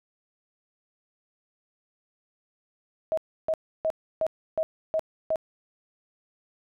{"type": "tone bursts", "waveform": "sine", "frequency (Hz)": 637, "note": "D#5", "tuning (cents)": 41, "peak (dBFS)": -22, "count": 7, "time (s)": [3.12, 5.358], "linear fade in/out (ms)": 0, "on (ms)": 54, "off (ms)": 310, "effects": []}